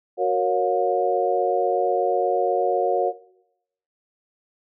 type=chord; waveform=sine; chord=Gb major seventh; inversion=none; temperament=equal with one note detuned; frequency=370 / 466.2 / 554.4 / 714.4 Hz; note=Gb4 / Bb4 / Db5 / F5; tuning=0 / 0 / 0 / +39 cents; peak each=-24 dBFS; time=0.17-3.13 s; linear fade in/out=50 ms; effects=noise-tail reverb RT60 0.8 s tail -18 dB re dry